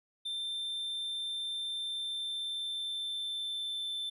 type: tone with pitch glide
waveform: triangle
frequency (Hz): 3572 to 3539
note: A7 to A7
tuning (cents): +25 to +9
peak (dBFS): -33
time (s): 0.25-4.1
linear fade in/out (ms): 10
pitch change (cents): -16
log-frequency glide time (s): 1.69-3.93
effects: none